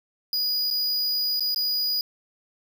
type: tone with dropouts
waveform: square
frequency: 4916 Hz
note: D#8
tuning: 22 cents flat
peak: -23 dBFS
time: 0.33-2.01 s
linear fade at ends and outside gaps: 1 ms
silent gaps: 0.703-0.71 / 1.396-1.406 / 1.546-1.56 s
effects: none